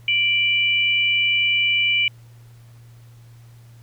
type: tone pair together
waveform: sine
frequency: 2349 / 2960 Hz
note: D7 / F#7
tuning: 0 / 0 cents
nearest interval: major third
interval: 400 cents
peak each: -18 / -20 dBFS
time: 0.08-2.08 s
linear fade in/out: 2 ms
effects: added 117 Hz sine -43 dBFS peak until 3.82 s + pink hiss -57 dBFS RMS until 3.82 s